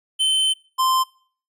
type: tone pair in turn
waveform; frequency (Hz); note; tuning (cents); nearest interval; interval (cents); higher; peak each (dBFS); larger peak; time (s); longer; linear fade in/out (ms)
square; 3074 / 1040.7; G7 / C6; -35 / -10; octave + perfect fifth; 1875; first; -17; neither; 0.19-0.54 / 0.78-1.04; first; 20
effects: noise-tail reverb RT60 0.5 s tail -24 dB re dry + resampled to 32000 Hz